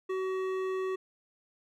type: tone with hard clipping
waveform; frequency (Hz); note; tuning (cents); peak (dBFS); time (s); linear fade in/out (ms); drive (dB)
triangle; 376.9; F#4; +32; -32; 0.09-0.96; 10; 16
effects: none